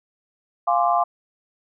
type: chord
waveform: sine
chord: D half-diminished seventh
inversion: first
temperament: equal with one note detuned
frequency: 698.5 / 827.7 / 1046.5 / 1174.7 Hz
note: F5 / Ab5 / C6 / D6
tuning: 0 / -6 / 0 / 0 cents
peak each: -19 / -24 / -23 / -24 dBFS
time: 0.67-1.04 s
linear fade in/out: 10 ms
effects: none